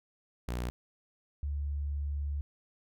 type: tone pair in turn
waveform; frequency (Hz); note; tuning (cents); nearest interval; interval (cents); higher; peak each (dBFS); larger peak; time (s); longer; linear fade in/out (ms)
sawtooth / sine; 60.5 / 71.95; B1 / D2; -35 / -35; minor third; 300; second; -29 / -31; first; 0.48-0.7 / 1.43-2.41; second; 0
effects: none